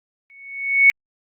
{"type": "tone with exponential growth", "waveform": "sine", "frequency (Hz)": 2217, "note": "C#7", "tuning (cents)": 0, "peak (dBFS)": -6, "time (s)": [0.3, 0.9], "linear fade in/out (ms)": 0, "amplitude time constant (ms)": 130, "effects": ["Opus 48 kbps"]}